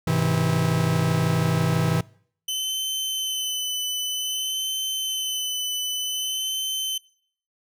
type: chord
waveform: 45% pulse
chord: Ab augmented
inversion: none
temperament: just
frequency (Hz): 103.83 / 129.78 / 162.23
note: Ab2 / C3 / E3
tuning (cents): 0 / -14 / -27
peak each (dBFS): -28 / -25 / -22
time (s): 0.07-2.01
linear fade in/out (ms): 5
type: tone with vibrato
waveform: sawtooth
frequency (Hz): 3038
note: F#7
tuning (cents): +45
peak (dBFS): -22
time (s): 2.48-6.98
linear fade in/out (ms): 5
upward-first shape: sine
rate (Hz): 0.53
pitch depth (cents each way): 21
effects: noise-tail reverb RT60 0.6 s tail -24 dB re dry